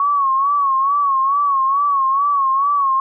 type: tone with vibrato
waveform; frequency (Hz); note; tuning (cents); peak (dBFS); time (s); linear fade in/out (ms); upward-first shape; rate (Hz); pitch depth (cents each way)
sine; 1108.7; C#6; 0; -13; 0-3; 2; sine; 2.3; 77
effects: none